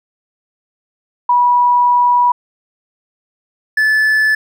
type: tone pair in turn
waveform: sine / triangle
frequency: 975 / 1737.3 Hz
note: B5 / A6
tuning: -23 / -22 cents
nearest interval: minor seventh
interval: 1001 cents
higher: second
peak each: -8 dBFS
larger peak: neither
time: 1.29-2.32 / 3.77-4.35 s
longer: first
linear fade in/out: 5 ms
effects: none